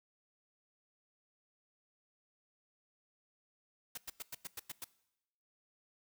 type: noise bursts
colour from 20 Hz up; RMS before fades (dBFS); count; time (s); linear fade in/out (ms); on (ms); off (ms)
white; -43; 8; 3.95-4.844; 5; 26; 98
effects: noise-tail reverb RT60 0.9 s tail -20 dB re dry